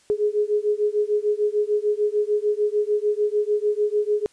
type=beating tone pair; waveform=sine; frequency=415.3 / 422 Hz; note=G#4 / G#4; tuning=0 / +28 cents; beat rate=6.7 Hz; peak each=-22 dBFS; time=0.1-4.26 s; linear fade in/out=0 ms; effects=white hiss -58 dBFS RMS until 4.32 s + resampled to 22050 Hz